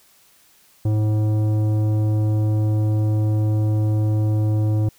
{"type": "tone with tanh clipping", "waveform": "triangle", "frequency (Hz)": 107.1, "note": "A2", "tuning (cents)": -46, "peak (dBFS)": -18, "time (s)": [0.85, 4.89], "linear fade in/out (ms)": 5, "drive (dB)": 16, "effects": ["white hiss -55 dBFS RMS until 4.98 s"]}